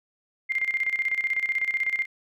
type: tone with tremolo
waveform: sine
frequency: 2100 Hz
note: C7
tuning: 6 cents sharp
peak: -21 dBFS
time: 0.49-2.06 s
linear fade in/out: 20 ms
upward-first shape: square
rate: 16 Hz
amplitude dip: 70%
effects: none